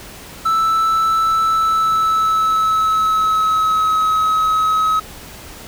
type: tone with pitch glide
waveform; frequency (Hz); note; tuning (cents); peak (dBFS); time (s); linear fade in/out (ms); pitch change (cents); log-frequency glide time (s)
triangle; 1318.5 to 1278; E6 to D#6; 0 to +46; -11; 0.45-5; 10; -54; 1.41-4.02
effects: pink hiss -36 dBFS RMS until 5.67 s